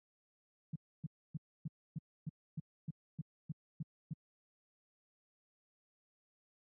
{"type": "tone bursts", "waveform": "sine", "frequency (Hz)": 155.56, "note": "D#3", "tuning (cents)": 0, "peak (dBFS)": -36, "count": 12, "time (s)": [0.73, 4.134], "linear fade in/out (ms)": 5, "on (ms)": 27, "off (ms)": 280, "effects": ["high-pass 100 Hz 12 dB/octave"]}